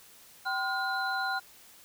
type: tone cluster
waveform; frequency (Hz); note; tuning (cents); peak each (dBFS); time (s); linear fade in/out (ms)
sine; 773 / 1033 / 1429 / 4054; G5 / C6 / F6 / B7; -24 / -22 / +39 / +45; -33 / -39 / -31 / -39; 0.45-1.4; 20
effects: white hiss -55 dBFS RMS until 1.84 s